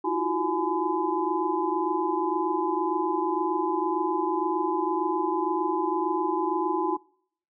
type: tone cluster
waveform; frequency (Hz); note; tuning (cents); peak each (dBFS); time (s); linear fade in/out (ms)
sine; 321.6 / 348.3 / 370.2 / 844 / 1012; E4 / F4 / F#4 / G#5 / B5; -43 / -5 / +1 / +28 / +42; -30; 0.04-6.97; 10
effects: noise-tail reverb RT60 0.6 s tail -23 dB re dry